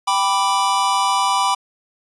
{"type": "chord", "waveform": "square", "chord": "G major", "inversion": "none", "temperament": "equal", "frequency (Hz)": [784, 987.8, 1174.7], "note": ["G5", "B5", "D6"], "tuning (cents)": [0, 0, 0], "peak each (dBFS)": [-22, -19, -22], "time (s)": [0.07, 1.55], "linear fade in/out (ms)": 10, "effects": ["resampled to 24000 Hz"]}